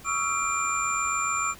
sine tone cluster, 1127 / 1266 / 1353 / 2382 / 7200 Hz, C#6 / D#6 / E6 / D7 / A8, +28 / +30 / +45 / +24 / +39 cents, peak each -30 / -31 / -31 / -31 / -31 dBFS, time 0.04-1.55 s, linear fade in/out 50 ms, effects pink hiss -48 dBFS RMS until 1.59 s

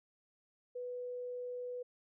sine tone, 493.9 Hz, B4, in tune, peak -39 dBFS, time 0.75-1.83 s, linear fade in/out 10 ms, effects none

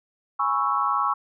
sine chord, C# minor seventh, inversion second, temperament equal, 830.6 / 987.8 / 1108.7 / 1318.5 Hz, G#5 / B5 / C#6 / E6, 0 / 0 / 0 / 0 cents, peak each -29 / -29 / -23 / -26 dBFS, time 0.39-1.14 s, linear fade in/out 10 ms, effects none

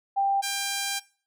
sine / 5% pulse tone pair in turn, 790 / 795.5 Hz, G5 / G5, +13 / +25 cents, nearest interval unison, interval 12 cents, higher second, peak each -20 / -15 dBFS, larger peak second, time 0.16-0.42 / 0.42-1 s, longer second, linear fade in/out 20 ms, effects noise-tail reverb RT60 0.4 s tail -20 dB re dry + MP3 96 kbps

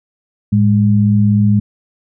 sine tone pair together, 108.59 / 205 Hz, A2 / G#3, -22 / -22 cents, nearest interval major seventh, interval 1100 cents, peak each -11 dBFS, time 0.52-1.6 s, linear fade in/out 10 ms, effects none

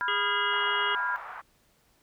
sine chord, F diminished, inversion second, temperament equal with one note detuned, 987.8 / 1396.9 / 1631.7 Hz, Cb6 / F6 / Ab6, 0 / 0 / -31 cents, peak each -31 dBFS, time 0.01-1.16 s, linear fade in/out 0 ms
harmonic tone, 410 Hz, G#4, 22 cents flat, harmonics 1 / 3 / 5 / 7 / 8, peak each -37 / -34 / -36 / -32 / -35 dBFS, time 0.08-0.95 s, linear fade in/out 2 ms
white band-pass noise, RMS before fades -41 dBFS, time 0.51-1.42 s, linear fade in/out 20 ms, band 800 to 1400 Hz, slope 24 dB/octave
effects pink hiss -66 dBFS RMS until 2.02 s

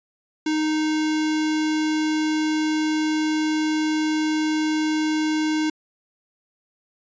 square tone with notch filter, 310 Hz, D#4, 6 cents flat, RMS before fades -22 dBFS, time 0.46-5.7 s, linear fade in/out 5 ms, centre 670 Hz, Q 1.1, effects resampled to 16000 Hz

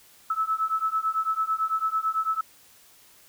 sine beating tone pair, 1300 / 1309 Hz, E6 / E6, -24 / -13 cents, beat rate 9 Hz, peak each -27 / -26 dBFS, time 0.3-2.41 s, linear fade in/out 5 ms, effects white hiss -55 dBFS RMS until 3.28 s

